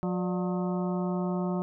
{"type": "harmonic tone with a mistuned harmonic", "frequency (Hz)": 180, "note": "F#3", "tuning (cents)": -47, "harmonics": [1, 2, 3, 4, 5, 6, 7], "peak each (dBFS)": [-28, -34, -38, -40, -42, -44, -45], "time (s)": [0.03, 1.62], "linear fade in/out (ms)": 0, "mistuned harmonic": 3, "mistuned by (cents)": 140, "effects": []}